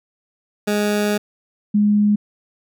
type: tone pair in turn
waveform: 20% pulse / sine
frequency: 207.7 / 207.7 Hz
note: G#3 / G#3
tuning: 0 / 0 cents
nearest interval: unison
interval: 0 cents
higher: neither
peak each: -12 dBFS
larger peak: neither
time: 0.67-1.18 / 1.74-2.16 s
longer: first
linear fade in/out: 10 ms
effects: none